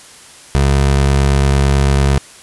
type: tone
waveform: 25% pulse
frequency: 69 Hz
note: C#2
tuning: 7 cents flat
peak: -6 dBFS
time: 0.55-2.18 s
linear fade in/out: 0 ms
effects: white hiss -39 dBFS RMS until 2.42 s + resampled to 24000 Hz